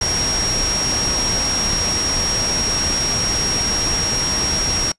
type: tone in noise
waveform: sine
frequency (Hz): 5600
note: F8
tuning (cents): +4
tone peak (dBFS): -19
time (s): 0.01-4.92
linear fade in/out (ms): 5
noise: pink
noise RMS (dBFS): -23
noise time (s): 0.01-4.92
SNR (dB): +1
effects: noise-tail reverb RT60 0.1 s tail -23 dB re dry + resampled to 24000 Hz